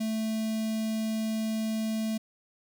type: tone with notch filter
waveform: square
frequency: 220 Hz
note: A3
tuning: in tune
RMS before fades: -30 dBFS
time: 0-2.18 s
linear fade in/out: 10 ms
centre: 1300 Hz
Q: 0.63
effects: none